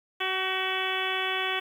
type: harmonic tone with a mistuned harmonic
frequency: 376.4 Hz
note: F#4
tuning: 30 cents sharp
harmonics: 1 / 2 / 3 / 4 / 5 / 6 / 7 / 8 / 9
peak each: -35 / -35 / -35 / -35 / -35 / -35 / -35 / -35 / -35 dBFS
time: 0.2-1.6 s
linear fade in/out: 10 ms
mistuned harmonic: 4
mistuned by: +19 cents
effects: 9-bit